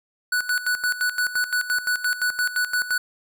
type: tone with tremolo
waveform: square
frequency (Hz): 1480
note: F#6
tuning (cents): 0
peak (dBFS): -20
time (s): 0.32-2.98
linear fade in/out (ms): 5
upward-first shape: square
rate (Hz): 5.8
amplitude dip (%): 75
effects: none